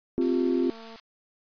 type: chord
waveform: sine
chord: C suspended fourth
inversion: none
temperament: equal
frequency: 261.6 / 349.2 / 392 Hz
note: C4 / F4 / G4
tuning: 0 / 0 / 0 cents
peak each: -25 / -25 / -30 dBFS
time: 0.18-0.7 s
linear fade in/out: 0 ms
type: click train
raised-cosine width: 1 ms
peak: -34 dBFS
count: 177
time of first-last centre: 0.18-0.959 s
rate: 226 Hz
type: high-pass noise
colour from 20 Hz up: white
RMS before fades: -45 dBFS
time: 0.21-1 s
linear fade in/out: 2 ms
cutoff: 700 Hz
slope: 48 dB/octave
effects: resampled to 11025 Hz

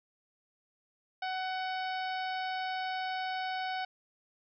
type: harmonic tone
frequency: 748 Hz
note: F#5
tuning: 19 cents sharp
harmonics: 1 / 2 / 3 / 4 / 5 / 6 / 7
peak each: -34 / -40 / -44 / -46 / -48 / -50 / -51 dBFS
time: 1.22-3.85 s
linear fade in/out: 5 ms
effects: none

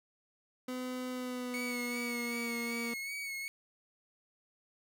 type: tone with pitch glide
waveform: 30% pulse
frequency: 253.2 to 234.9 Hz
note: B3 to A#3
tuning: +43 to +13 cents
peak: -34 dBFS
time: 0.68-2.94 s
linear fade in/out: 5 ms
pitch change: -130 cents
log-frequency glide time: 1.1-2.52 s
type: tone with vibrato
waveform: 40% pulse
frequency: 2217 Hz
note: C#7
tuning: in tune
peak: -37 dBFS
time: 1.54-3.48 s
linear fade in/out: 0 ms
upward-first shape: sine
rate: 2.6 Hz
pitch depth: 40 cents each way
effects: none

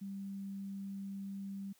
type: tone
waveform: sine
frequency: 196.6 Hz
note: G3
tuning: 5 cents sharp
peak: -40 dBFS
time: 0.01-1.73 s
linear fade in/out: 10 ms
effects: white hiss -69 dBFS RMS until 1.79 s

